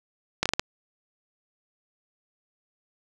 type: slowing click train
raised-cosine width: 0.2 ms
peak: -5 dBFS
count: 5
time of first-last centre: 0.43-0.595 s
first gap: 26 ms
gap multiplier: 1.32
effects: none